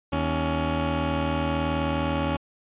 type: tone pair together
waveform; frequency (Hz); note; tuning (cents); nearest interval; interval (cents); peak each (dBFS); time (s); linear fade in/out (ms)
15% pulse; 79.58 / 280; D#2 / C#4; +40 / +18; octave + minor seventh; 2178; -20; 0.12-2.37; 10
effects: resampled to 8000 Hz